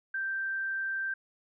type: tone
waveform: sine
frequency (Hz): 1568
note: G6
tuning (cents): 0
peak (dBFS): -30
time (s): 0.14-1.14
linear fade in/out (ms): 5
effects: none